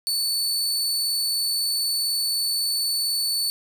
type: tone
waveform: sawtooth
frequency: 4479 Hz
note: C#8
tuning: 17 cents sharp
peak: -19 dBFS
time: 0.07-3.5 s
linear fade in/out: 0 ms
effects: 8-bit